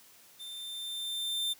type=tone with level ramp; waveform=45% pulse; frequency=3580 Hz; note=A7; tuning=29 cents sharp; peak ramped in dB=-42 to -29 dBFS; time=0.39-1.54 s; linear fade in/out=20 ms; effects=white hiss -58 dBFS RMS until 1.59 s + high-pass 100 Hz 12 dB/octave